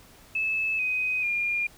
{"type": "tone with pitch steps", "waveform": "sine", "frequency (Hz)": [2609, 2509, 2412], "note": ["E7", "D#7", "D7"], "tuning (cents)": [-18, 14, 46], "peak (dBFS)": -24, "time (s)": [0.35, 1.67], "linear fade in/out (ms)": 5, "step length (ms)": 440, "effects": ["pink hiss -53 dBFS RMS until 1.77 s"]}